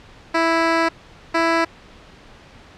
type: tone pair in turn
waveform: 10% pulse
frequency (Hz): 329.6 / 330.8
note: E4 / E4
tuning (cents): 0 / +6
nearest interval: unison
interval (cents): 6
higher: second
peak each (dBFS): -7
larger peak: neither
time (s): 0.34-0.89 / 1.34-1.65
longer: first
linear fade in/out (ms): 10
effects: pink hiss -45 dBFS RMS until 2.77 s + low-pass 4000 Hz 12 dB/octave